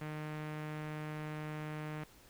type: tone with low-pass filter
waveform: sawtooth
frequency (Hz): 152.9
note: D#3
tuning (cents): -30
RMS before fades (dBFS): -42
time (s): 0.01-2.04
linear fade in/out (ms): 5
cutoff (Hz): 2200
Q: 1.6
effects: pink hiss -61 dBFS RMS until 2.29 s